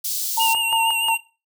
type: high-pass noise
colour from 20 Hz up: white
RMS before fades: -25 dBFS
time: 0.04-0.54 s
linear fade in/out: 10 ms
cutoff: 3900 Hz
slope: 24 dB/octave
type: tone with tremolo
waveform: sine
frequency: 904 Hz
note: A5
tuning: 47 cents sharp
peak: -17 dBFS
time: 0.37-1.15 s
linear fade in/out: 10 ms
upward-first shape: square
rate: 2.8 Hz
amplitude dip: 70%
type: tone with vibrato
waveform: square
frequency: 2796 Hz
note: F7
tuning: 1 cent sharp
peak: -20 dBFS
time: 0.39-1.18 s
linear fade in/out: 20 ms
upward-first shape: sine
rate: 6.4 Hz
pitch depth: 41 cents each way
effects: noise-tail reverb RT60 0.3 s tail -18 dB re dry